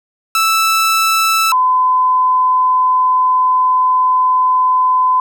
sawtooth / sine tone pair in turn, 1318.5 / 1015.4 Hz, E6 / B5, 0 / +48 cents, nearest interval perfect fourth, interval 452 cents, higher first, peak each -7 / -9 dBFS, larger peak first, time 0.35-1.52 / 1.52-5.2 s, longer second, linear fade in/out 2 ms, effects none

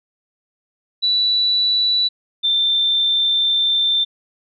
sine tone pair in turn, 3951 / 3568 Hz, B7 / A7, 0 / +23 cents, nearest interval major second, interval 177 cents, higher first, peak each -14 dBFS, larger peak neither, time 1.02-2.09 / 2.43-4.05 s, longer second, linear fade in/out 20 ms, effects none

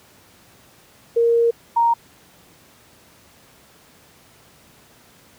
sine tone pair in turn, 466.2 / 932.4 Hz, A#4 / A#5, 0 / 0 cents, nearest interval octave, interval 1200 cents, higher second, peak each -13 dBFS, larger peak neither, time 1.16-1.51 / 1.76-1.94 s, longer first, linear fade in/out 10 ms, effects pink hiss -51 dBFS RMS until 5.38 s + high-pass 80 Hz 12 dB/octave

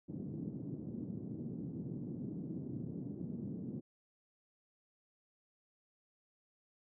white band-pass noise, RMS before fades -43 dBFS, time 0.08-3.81 s, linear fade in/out 20 ms, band 120 to 280 Hz, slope 24 dB/octave, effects none

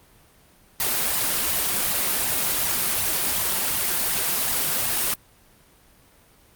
white noise with flanger, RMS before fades -23 dBFS, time 0.8-5.14 s, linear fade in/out 2 ms, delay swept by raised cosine 1 to 5.8 ms, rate 2.7 Hz, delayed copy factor +0.55, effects pink hiss -55 dBFS RMS until 6.55 s + Opus 32 kbps

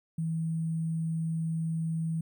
sine tone with sample-and-hold, 162.6 Hz, E3, 23 cents flat, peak -28 dBFS, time 0.18-2.21 s, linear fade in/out 5 ms, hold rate 8820 Hz, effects none

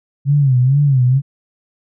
sine tone with vibrato, 134.7 Hz, C#3, 49 cents flat, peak -9 dBFS, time 0.25-1.22 s, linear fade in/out 50 ms, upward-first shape sine, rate 2.2 Hz, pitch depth 140 cents each way, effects none

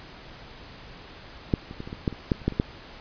clicks, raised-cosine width 3 ms, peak -7 / -24 / -21 / -25 / -21 / -10 / -24 / -8 / -30 / -9 / -22 / -8 dBFS, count 12, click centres 1.538 / 1.711 / 1.804 / 1.875 / 1.929 / 2.078 / 2.127 / 2.318 / 2.417 / 2.48 / 2.523 / 2.599 s, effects pink hiss -45 dBFS RMS until 3 s + resampled to 11025 Hz

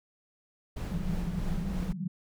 brown noise with tremolo, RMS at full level -32 dBFS, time 0.76-1.93 s, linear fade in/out 10 ms, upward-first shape triangle, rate 3.1 Hz, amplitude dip 40%
pink band-pass noise, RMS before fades -35 dBFS, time 0.91-2.08 s, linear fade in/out 10 ms, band 160 to 190 Hz, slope 96 dB/octave
effects none

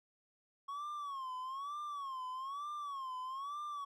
triangle tone with vibrato, 1100 Hz, C#6, 14 cents flat, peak -38 dBFS, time 0.68-3.85 s, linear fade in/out 10 ms, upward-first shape sine, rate 1.1 Hz, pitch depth 140 cents each way, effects none

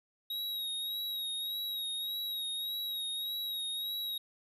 square tone with vibrato, 3804 Hz, A#7, 34 cents sharp, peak -35 dBFS, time 0.3-4.18 s, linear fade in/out 5 ms, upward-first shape sine, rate 1.7 Hz, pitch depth 37 cents each way, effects none

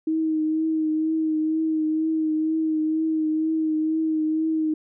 sine tone with vibrato, 315.1 Hz, D#4, 22 cents sharp, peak -20 dBFS, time 0.07-4.74 s, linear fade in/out 5 ms, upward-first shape triangle, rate 2.1 Hz, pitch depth 30 cents each way, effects none

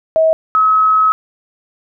sine tone pair in turn, 641 / 1282 Hz, E5 / E6, -49 / -49 cents, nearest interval octave, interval 1200 cents, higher second, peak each -8 dBFS, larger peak neither, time 0.16-0.33 / 0.55-1.12 s, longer second, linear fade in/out 0 ms, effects none

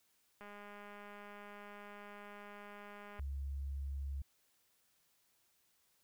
click train, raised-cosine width 0.5 ms, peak -38 dBFS, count 572, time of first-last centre 0.41-3.195 s, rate 205 Hz
sine tone, 69.1 Hz, C#2, 5 cents flat, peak -38 dBFS, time 3.19-4.22 s, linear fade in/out 5 ms
effects white hiss -75 dBFS RMS until 6.03 s

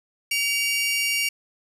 sawtooth tone pair together, 2278 / 2794 Hz, C#7 / F7, +47 / 0 cents, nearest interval major third, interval 353 cents, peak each -21 dBFS, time 0.31-1.29 s, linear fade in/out 5 ms, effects resampled to 32000 Hz + 9-bit

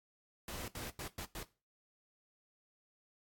pink noise bursts at uneven times, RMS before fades -44 dBFS, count 5, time 0.48-0.68 / 0.75-0.9 / 0.99-1.08 / 1.18-1.25 / 1.35-1.43 s, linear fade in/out 2 ms, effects noise-tail reverb RT60 0.3 s tail -17 dB re dry + AAC 64 kbps

